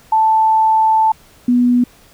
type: tone pair in turn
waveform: sine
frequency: 880 / 244.9 Hz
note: A5 / B3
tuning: 0 / -14 cents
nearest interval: octave + minor seventh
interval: 2214 cents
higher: first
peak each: -9 dBFS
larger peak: neither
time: 0.12-1.12 / 1.48-1.84 s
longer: first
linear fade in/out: 5 ms
effects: pink hiss -47 dBFS RMS until 2.13 s